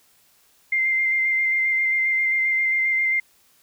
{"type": "tone with vibrato", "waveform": "sine", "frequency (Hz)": 2093, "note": "C7", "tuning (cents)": 0, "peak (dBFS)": -18, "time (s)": [0.72, 3.2], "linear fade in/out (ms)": 5, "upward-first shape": "square", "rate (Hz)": 7.5, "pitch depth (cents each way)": 13, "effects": ["white hiss -59 dBFS RMS until 3.62 s"]}